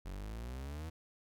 40% pulse exponential sweep, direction up, 45 to 82.4 Hz, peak -40 dBFS, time 0.05-0.9 s, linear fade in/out 10 ms, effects none

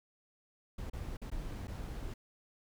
brown noise with dropouts, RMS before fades -41 dBFS, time 0.78-2.14 s, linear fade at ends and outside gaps 5 ms, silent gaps 0.899-0.932 / 1.17-1.216 / 1.302-1.315 / 1.672-1.679 s, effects none

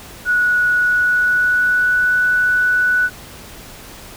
sine tone with pitch glide, 1465 to 1482.9 Hz, F#6 to F#6, -18 to +3 cents, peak -12 dBFS, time 0.25-3.1 s, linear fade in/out 50 ms, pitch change +21 cents, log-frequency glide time 0.72-2.12 s, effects pink hiss -37 dBFS RMS until 4.16 s

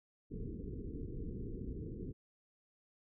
pink low-pass noise, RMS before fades -43 dBFS, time 0.3-2.13 s, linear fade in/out 20 ms, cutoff 460 Hz, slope 96 dB/octave, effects none

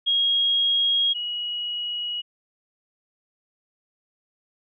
sine tone pair in turn, 3277 / 2908 Hz, G#7 / F#7, -24 / -31 cents, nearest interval major second, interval 207 cents, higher first, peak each -18 / -26 dBFS, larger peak first, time 0.06-1.14 / 1.14-2.22 s, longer neither, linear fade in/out 20 ms, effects none

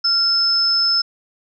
sine tone pair together, 1386 / 5233 Hz, F6 / E8, -14 / -14 cents, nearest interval octave + major seventh, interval 2300 cents, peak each -26 / -14 dBFS, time 0.04-1.02 s, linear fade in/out 10 ms, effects none

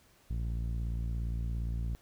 sawtooth tone with low-pass filter, 57.3 Hz, A#1, 29 cents flat, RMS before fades -34 dBFS, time 0.3-1.95 s, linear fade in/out 0 ms, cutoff 150 Hz, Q 0.82, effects pink hiss -64 dBFS RMS until 2.01 s

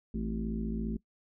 harmonic tone with a mistuned harmonic, 54.9 Hz, A1, 3 cents flat, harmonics 1 / 3 / 4 / 5 / 6 / 7, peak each -36 / -40 / -34 / -44 / -46 / -45 dBFS, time 0.14-0.97 s, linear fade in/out 5 ms, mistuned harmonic 5, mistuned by -79 cents, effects noise-tail reverb RT60 0.1 s tail -20 dB re dry

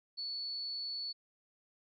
sine tone, 4435 Hz, C#8, in tune, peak -37 dBFS, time 0.17-1.13 s, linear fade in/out 20 ms, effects none

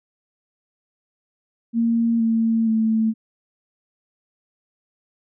sine tone with pitch steps, 231 / 226.2 / 221.6 Hz, A#3 / A3 / A3, -16 / +48 / +13 cents, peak -16 dBFS, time 1.73-3.14 s, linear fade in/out 50 ms, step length 470 ms, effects none

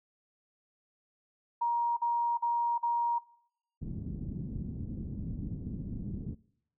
sine tone bursts, 944 Hz, A#5, 22 cents sharp, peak -26 dBFS, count 4, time 1.61-3.188 s, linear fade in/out 10 ms, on 360 ms, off 46 ms
white low-pass noise, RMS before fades -38 dBFS, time 3.81-6.35 s, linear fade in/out 10 ms, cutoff 230 Hz, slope 24 dB/octave
effects noise-tail reverb RT60 0.7 s tail -22 dB re dry

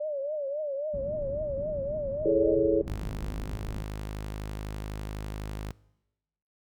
sine tone with vibrato, 580 Hz, D5, 22 cents flat, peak -29 dBFS, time 0-2.55 s, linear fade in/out 10 ms, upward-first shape triangle, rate 3.7 Hz, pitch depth 140 cents each way
pink low-pass noise, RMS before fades -39 dBFS, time 0.93-3.83 s, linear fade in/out 10 ms, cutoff 230 Hz, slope 12 dB/octave
sine chord, A major seventh, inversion second, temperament equal, 329.6 / 415.3 / 440 / 554.4 Hz, E4 / G#4 / A4 / C#5, 0 / 0 / 0 / 0 cents, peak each -27 dBFS, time 2.25-2.82 s, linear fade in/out 10 ms
sawtooth tone, 52 Hz, G#1, 3 cents sharp, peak -30 dBFS, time 2.87-5.71 s, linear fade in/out 0 ms
effects noise-tail reverb RT60 1.0 s tail -22 dB re dry

